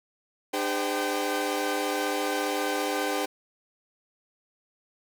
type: tone cluster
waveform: sawtooth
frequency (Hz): 300.8 / 402.9 / 513 / 771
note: D4 / G4 / C5 / G5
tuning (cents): +42 / +48 / -34 / -29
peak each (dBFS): -28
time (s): 0.53-3.26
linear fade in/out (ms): 10
effects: 9-bit